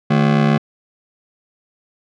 40% pulse ring-modulated tone, 185 Hz, F#3, in tune, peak -8 dBFS, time 0.1-0.58 s, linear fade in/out 10 ms, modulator 34.2 Hz, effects low-pass 3000 Hz 12 dB/octave

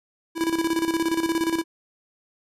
square tone with tremolo, 329.6 Hz, E4, in tune, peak -20 dBFS, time 0.35-1.64 s, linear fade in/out 50 ms, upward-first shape square, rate 17 Hz, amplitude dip 65%, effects resampled to 32000 Hz

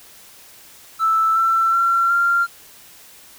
triangle tone with pitch steps, 1318.5 / 1340.8 / 1363.4 / 1386.5 Hz, E6 / E6 / F6 / F6, 0 / +29 / -42 / -13 cents, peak -10 dBFS, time 0.99-2.47 s, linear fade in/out 50 ms, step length 370 ms, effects tanh soft clip ceiling -12 dBFS + white hiss -45 dBFS RMS until 3.38 s

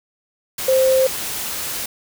sine tone in noise, 524 Hz, C5, 2 cents sharp, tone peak -12 dBFS, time 0.68-1.07 s, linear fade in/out 5 ms, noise white, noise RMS -26 dBFS, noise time 0.58-1.86 s, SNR +11 dB, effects none

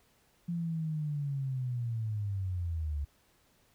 sine linear sweep, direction down, 173.5 to 70 Hz, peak -31 dBFS, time 0.48-3.05 s, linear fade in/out 10 ms, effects pink hiss -68 dBFS RMS until 3.74 s

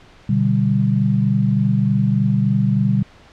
sine chord, G major, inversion first, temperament equal, 123.47 / 146.83 / 196 Hz, B2 / D3 / G3, 0 / 0 / 0 cents, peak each -18 / -20 / -17 dBFS, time 0.29-3.03 s, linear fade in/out 5 ms, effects pink hiss -47 dBFS RMS until 3.32 s + low-pass 4000 Hz 12 dB/octave

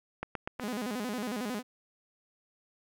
click train, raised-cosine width 0.5 ms, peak -19 dBFS, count 4, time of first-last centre 0.23-0.598 s, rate 8.16 Hz
sawtooth tone with vibrato, 228.3 Hz, A#3, 36 cents flat, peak -29 dBFS, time 0.59-1.63 s, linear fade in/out 50 ms, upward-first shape square, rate 11 Hz, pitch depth 170 cents each way
effects none

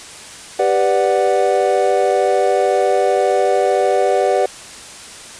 triangle chord, G major seventh, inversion none, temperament equal, 392 / 493.9 / 587.3 / 740 Hz, G4 / B4 / D5 / F#5, 0 / 0 / 0 / 0 cents, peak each -16 dBFS, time 0.59-4.46 s, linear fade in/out 5 ms, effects white hiss -35 dBFS RMS until 5.39 s + resampled to 22050 Hz

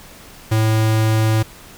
square tone, 110 Hz, A2, in tune, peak -14 dBFS, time 0.51-1.43 s, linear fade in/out 10 ms, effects pink hiss -41 dBFS RMS until 1.77 s

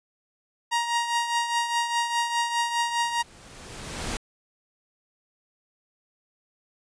sawtooth tone with tremolo, 941 Hz, A#5, 16 cents sharp, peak -17 dBFS, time 0.71-3.23 s, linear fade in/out 20 ms, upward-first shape triangle, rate 4.9 Hz, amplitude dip 65%
pink noise with exponential growth, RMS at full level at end -29 dBFS, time 2.6-4.17 s, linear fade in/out 2 ms, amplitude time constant 340 ms
effects resampled to 22050 Hz

